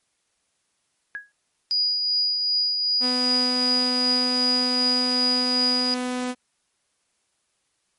sine tone with exponential decay, 1661.2 Hz, G#6, in tune, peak -26 dBFS, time 1.15-1.32 s, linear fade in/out 0 ms, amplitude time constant 35 ms
sine tone with tremolo, 4902 Hz, D#8, 27 cents flat, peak -18 dBFS, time 1.71-5.94 s, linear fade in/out 0 ms, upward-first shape triangle, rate 2.6 Hz, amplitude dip 40%
sawtooth tone, 250.2 Hz, B3, 23 cents sharp, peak -21 dBFS, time 3-6.35 s, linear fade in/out 50 ms
effects white hiss -71 dBFS RMS until 7.98 s + MP3 48 kbps

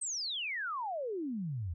sine exponential sweep, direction down, 8570 to 78 Hz, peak -34 dBFS, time 0.01-1.74 s, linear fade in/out 10 ms, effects none

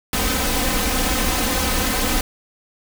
pink noise with comb filter, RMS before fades -20 dBFS, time 0.13-2.21 s, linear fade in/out 2 ms, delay 3.9 ms, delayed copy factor +0.75, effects none

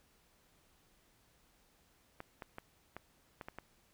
clicks, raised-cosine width 0.5 ms, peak -29 dBFS, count 7, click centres 2.204 / 2.422 / 2.584 / 2.966 / 3.412 / 3.485 / 3.586 s, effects pink hiss -70 dBFS RMS until 3.93 s

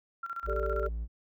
sine tone with tremolo, 1370 Hz, F6, 34 cents flat, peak -33 dBFS, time 0.23-0.87 s, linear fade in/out 5 ms, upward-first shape square, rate 15 Hz, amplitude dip 75%
triangle tone, 56.3 Hz, A1, 40 cents sharp, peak -30 dBFS, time 0.43-1.08 s, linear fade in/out 50 ms
sine chord, G suspended second, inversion none, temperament equal, 392 / 440 / 587.3 Hz, G4 / A4 / D5, 0 / 0 / 0 cents, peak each -35 dBFS, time 0.47-0.89 s, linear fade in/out 20 ms
effects none

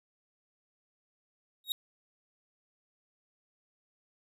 45% pulse tone with exponential growth, 3773 Hz, A#7, 20 cents sharp, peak -25 dBFS, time 1.64-1.72 s, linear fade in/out 1 ms, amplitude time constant 16 ms, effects none

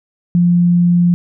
sine tone, 174.61 Hz, F3, in tune, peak -8 dBFS, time 0.35-1.14 s, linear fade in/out 0 ms, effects none

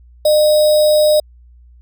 sine tone with sample-and-hold, 607 Hz, D#5, 43 cents flat, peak -8 dBFS, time 0.25-1.2 s, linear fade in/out 5 ms, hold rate 4410 Hz, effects added 60 Hz sine -41 dBFS peak until 1.81 s

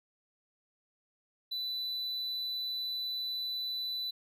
triangle tone, 3986 Hz, B7, 15 cents sharp, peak -32 dBFS, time 1.51-4.11 s, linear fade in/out 10 ms, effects none

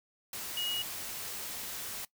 sine tone in noise, 2894 Hz, F#7, 39 cents flat, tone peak -32 dBFS, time 0.57-0.82 s, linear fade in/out 2 ms, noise white, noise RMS -40 dBFS, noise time 0.33-2.05 s, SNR +5 dB, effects noise-tail reverb RT60 0.1 s tail -20 dB re dry

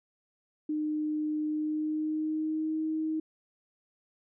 sine tone with pitch glide, 304.9 to 314.7 Hz, D#4 to D#4, -35 to +20 cents, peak -28 dBFS, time 0.69-3.2 s, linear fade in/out 5 ms, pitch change +55 cents, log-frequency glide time 1.46-2.8 s, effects none

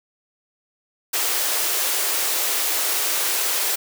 white high-pass noise, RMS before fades -22 dBFS, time 1.13-3.76 s, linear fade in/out 10 ms, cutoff 330 Hz, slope 48 dB/octave, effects none

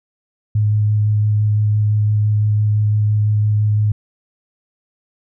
sine tone with vibrato, 105.7 Hz, G#2, 31 cents sharp, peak -12 dBFS, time 0.55-3.92 s, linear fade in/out 5 ms, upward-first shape square, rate 5.9 Hz, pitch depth 8 cents each way, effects none

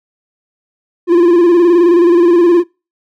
triangle tone with vibrato, 346.2 Hz, F4, 15 cents flat, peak -3 dBFS, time 1.07-2.64 s, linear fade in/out 50 ms, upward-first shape square, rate 19 Hz, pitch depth 49 cents each way, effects noise-tail reverb RT60 0.3 s tail -26 dB re dry

